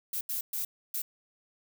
violet noise bursts at uneven times, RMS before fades -33 dBFS, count 4, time 0.13-0.21 / 0.29-0.41 / 0.53-0.65 / 0.94-1.02 s, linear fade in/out 5 ms, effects none

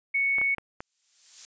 sine tone, 2217 Hz, C#7, in tune, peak -22 dBFS, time 0.14-0.55 s, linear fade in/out 10 ms
clicks, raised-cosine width 0.5 ms, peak -21 dBFS, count 4, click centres 0.384 / 0.415 / 0.583 / 0.805 s
violet noise with exponential growth, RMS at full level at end -33 dBFS, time 0.8-1.45 s, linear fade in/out 0 ms, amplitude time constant 140 ms
effects resampled to 16000 Hz

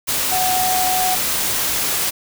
sine tone in noise, 740 Hz, F#5, in tune, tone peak -18 dBFS, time 0.31-1.16 s, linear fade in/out 20 ms, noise white, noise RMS -20 dBFS, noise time 0.07-2.11 s, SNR -1 dB, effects none

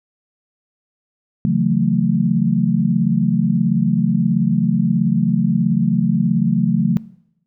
sine chord, F# minor seventh, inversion second, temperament just, 138.75 / 166.5 / 185 / 222 Hz, C#3 / E3 / F#3 / A3, +2 / +18 / 0 / +16 cents, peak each -21 / -20 / -18 / -19 dBFS, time 1.45-6.97 s, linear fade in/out 0 ms, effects noise-tail reverb RT60 0.8 s tail -21 dB re dry

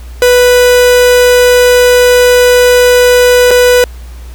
45% pulse tone with dropouts, 493.9 Hz, B4, in tune, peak -3 dBFS, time 0.22-3.84 s, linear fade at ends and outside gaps 1 ms, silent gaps 3.508-3.512 s, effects added 60 Hz sine -24 dBFS peak until 4.34 s + pink hiss -39 dBFS RMS until 4.34 s

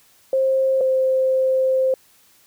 sine tone pair in turn, 530 / 523.3 Hz, C5 / C5, +22 / 0 cents, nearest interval unison, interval 22 cents, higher first, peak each -15 dBFS, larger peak neither, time 0.33-0.81 / 0.81-1.94 s, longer second, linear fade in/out 2 ms, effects white hiss -55 dBFS RMS until 2.46 s

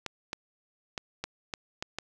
clicks, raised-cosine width 0.2 ms, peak -16 dBFS, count 7, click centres 0.063 / 0.331 / 0.978 / 1.24 / 1.538 / 1.825 / 1.986 s, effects none

